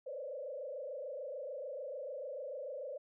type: tone with frequency modulation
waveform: sine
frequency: 550 Hz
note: C#5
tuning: 14 cents flat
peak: -40 dBFS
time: 0.06-2.98 s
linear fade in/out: 10 ms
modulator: 26.8 Hz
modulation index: 2
effects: none